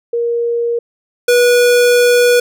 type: tone pair in turn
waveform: sine / square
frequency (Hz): 470.6 / 486.4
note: A#4 / B4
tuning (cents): +16 / -26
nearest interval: minor second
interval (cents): 58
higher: second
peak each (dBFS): -13 / -8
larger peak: second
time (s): 0.13-0.79 / 1.28-2.4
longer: second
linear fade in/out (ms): 5
effects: none